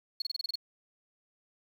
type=tone bursts; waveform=sine; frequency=4335 Hz; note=C#8; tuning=39 cents flat; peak=-28 dBFS; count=8; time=0.2-0.556 s; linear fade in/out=5 ms; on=20 ms; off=28 ms; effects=tanh soft clip ceiling -27 dBFS + 9-bit